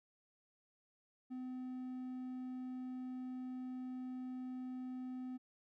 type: tone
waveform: triangle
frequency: 254.6 Hz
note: C4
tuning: 47 cents flat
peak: -40 dBFS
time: 1.3-5.38 s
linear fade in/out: 20 ms
effects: none